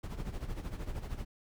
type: noise with tremolo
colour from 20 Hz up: brown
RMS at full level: -36 dBFS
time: 0.03-1.25 s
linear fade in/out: 10 ms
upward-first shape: sine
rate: 13 Hz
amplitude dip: 70%
effects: none